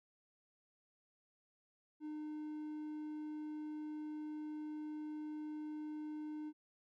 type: tone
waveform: triangle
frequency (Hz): 304.2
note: D#4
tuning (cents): -39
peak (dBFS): -40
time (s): 2-6.53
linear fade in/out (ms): 50
effects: none